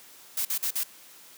blue noise bursts, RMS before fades -28 dBFS, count 4, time 0.37-0.835 s, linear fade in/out 5 ms, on 81 ms, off 47 ms, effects white hiss -51 dBFS RMS until 1.37 s + high-pass 150 Hz 12 dB/octave

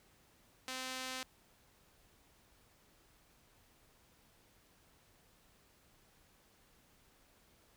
sawtooth tone with band-pass filter, 258.4 Hz, C4, 21 cents flat, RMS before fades -43 dBFS, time 0.68-1.23 s, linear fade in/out 2 ms, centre 4600 Hz, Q 0.56, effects pink hiss -68 dBFS RMS until 7.76 s

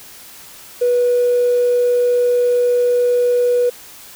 triangle tone with tanh clipping, 488.5 Hz, B4, 19 cents flat, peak -11 dBFS, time 0.81-3.7 s, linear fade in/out 10 ms, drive 1 dB, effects white hiss -39 dBFS RMS until 4.15 s

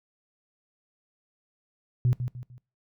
sine tone with echo, 123.8 Hz, B2, 5 cents sharp, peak -18 dBFS, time 2.05-2.13 s, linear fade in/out 0 ms, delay 150 ms, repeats 3, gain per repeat -9 dB, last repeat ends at 2.58 s, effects noise-tail reverb RT60 0.3 s tail -22 dB re dry + tanh soft clip ceiling -15 dBFS

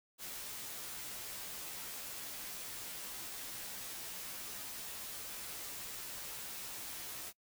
white noise with comb filter, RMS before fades -45 dBFS, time 0.18-7.33 s, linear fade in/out 50 ms, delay 13 ms, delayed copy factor -0.75, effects noise-tail reverb RT60 0.1 s tail -25 dB re dry

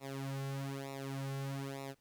sawtooth tone with flanger, 136.7 Hz, C#3, 24 cents flat, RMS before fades -41 dBFS, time 0-1.95 s, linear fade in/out 50 ms, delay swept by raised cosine 0.63 to 3.23 ms, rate 1.1 Hz, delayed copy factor -0.95, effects pink hiss -75 dBFS RMS until 2 s

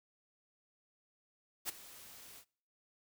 white noise with ADSR envelope, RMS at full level -36 dBFS, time 1.65-2.45 s, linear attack 39 ms, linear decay 14 ms, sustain -18 dB, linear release 71 ms, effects noise-tail reverb RT60 0.6 s tail -26 dB re dry

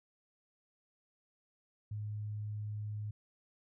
sine tone, 105.4 Hz, G#2, 26 cents sharp, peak -37 dBFS, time 1.91-3.11 s, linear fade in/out 5 ms, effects none

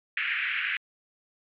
white band-pass noise, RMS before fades -29 dBFS, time 0.17-0.77 s, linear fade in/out 2 ms, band 1500 to 2700 Hz, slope 48 dB/octave, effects MP3 96 kbps

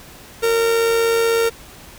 45% pulse tone with amplitude modulation, 459.5 Hz, A#4, 25 cents flat, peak -13 dBFS, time 0.42-1.5 s, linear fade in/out 20 ms, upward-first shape sine, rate 96 Hz, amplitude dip 35%, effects pink hiss -41 dBFS RMS until 1.98 s

